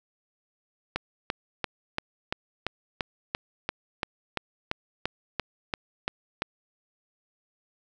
click train, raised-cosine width 0.3 ms, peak -11 dBFS, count 17, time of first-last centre 0.96-6.421 s, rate 2.93 Hz, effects none

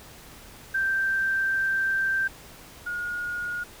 sine tone pair in turn, 1568 / 1436 Hz, G6 / F6, 0 / +48 cents, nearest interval major second, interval 152 cents, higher first, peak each -22 / -28 dBFS, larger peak first, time 0.74-2.28 / 2.86-3.64 s, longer first, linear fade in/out 10 ms, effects pink hiss -47 dBFS RMS until 3.8 s

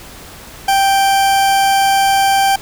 40% pulse tone, 784 Hz, G5, in tune, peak -9 dBFS, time 0.68-2.56 s, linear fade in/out 5 ms, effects pink hiss -35 dBFS RMS until 2.61 s

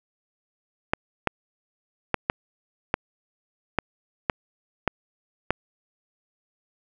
clicks, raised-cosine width 0.5 ms, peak -5 dBFS, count 9, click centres 0.935 / 1.273 / 2.143 / 2.299 / 2.941 / 3.787 / 4.298 / 4.877 / 5.506 s, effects none

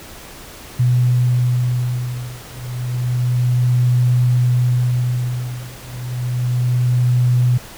sine beating tone pair, 123.47 / 123.77 Hz, B2 / B2, 0 / +4 cents, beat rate 0.3 Hz, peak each -17 dBFS, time 0.79-7.58 s, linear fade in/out 10 ms, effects pink hiss -37 dBFS RMS until 7.77 s

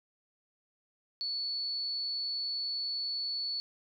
sine tone, 4435 Hz, C#8, in tune, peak -32 dBFS, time 1.21-3.6 s, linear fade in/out 0 ms, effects none

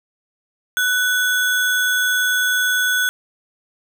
sine tone with sample-and-hold, 1489 Hz, F#6, 11 cents sharp, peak -15 dBFS, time 0.77-3.09 s, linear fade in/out 0 ms, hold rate 4900 Hz, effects none

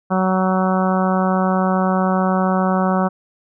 harmonic tone, 187.1 Hz, F#3, 20 cents sharp, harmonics 1 / 2 / 3 / 4 / 5 / 6 / 7 / 8, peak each -17 / -26 / -23 / -23 / -26 / -26 / -26 / -32 dBFS, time 0.1-3.09 s, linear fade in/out 20 ms, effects none

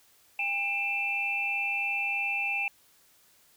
sine tone cluster, 800 / 2394 / 2651 Hz, G5 / D7 / E7, +35 / +33 / +9 cents, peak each -37 / -32 / -29 dBFS, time 0.39-2.68 s, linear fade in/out 2 ms, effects white hiss -62 dBFS RMS until 3.56 s

